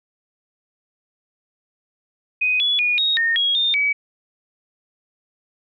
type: tone with pitch steps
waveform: sine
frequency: 2500 / 3406 / 2450 / 3757 / 1836 / 3301 / 3632 / 2278 Hz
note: D#7 / G#7 / D#7 / A#7 / A#6 / G#7 / A#7 / C#7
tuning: +8 / +43 / -27 / +13 / -27 / -11 / -46 / +47 cents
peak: -16 dBFS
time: 2.41-3.93 s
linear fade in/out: 10 ms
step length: 190 ms
effects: none